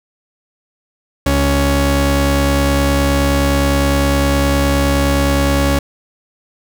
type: tone pair together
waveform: sawtooth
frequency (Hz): 69.7 / 278.8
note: C#2 / C#4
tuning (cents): +10 / +10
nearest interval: 2 octaves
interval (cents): 2400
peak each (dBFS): -10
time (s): 1.26-5.79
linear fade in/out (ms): 5
effects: none